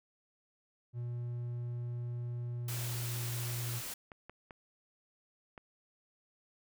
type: tone with pitch glide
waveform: triangle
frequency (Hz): 120.4 to 119.5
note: B2 to A#2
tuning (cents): -44 to +43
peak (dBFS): -34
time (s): 0.93-3.82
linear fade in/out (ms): 50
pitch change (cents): -13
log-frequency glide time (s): 2.71-3.02
type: noise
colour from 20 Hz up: white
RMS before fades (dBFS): -42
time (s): 2.68-3.94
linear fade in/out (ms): 5
type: clicks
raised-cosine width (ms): 0.5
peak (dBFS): -33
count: 4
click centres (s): 4.118 / 4.296 / 4.508 / 5.578
effects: none